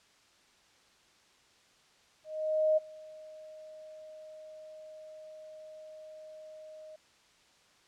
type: tone with ADSR envelope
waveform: sine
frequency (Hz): 622.3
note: D#5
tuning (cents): 0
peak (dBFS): -22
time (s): 2.24-6.96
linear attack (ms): 530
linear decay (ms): 19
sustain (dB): -24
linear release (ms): 5
effects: white hiss -64 dBFS RMS until 7.87 s + low-pass 6000 Hz 12 dB/octave